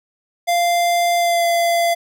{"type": "tone with pitch glide", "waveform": "square", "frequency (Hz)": [694, 683.3], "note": ["F5", "F5"], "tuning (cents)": [-11, -38], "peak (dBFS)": -15, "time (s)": [0.47, 1.95], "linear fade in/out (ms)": 20, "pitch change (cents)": -27, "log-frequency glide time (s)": [1.17, 1.46], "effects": []}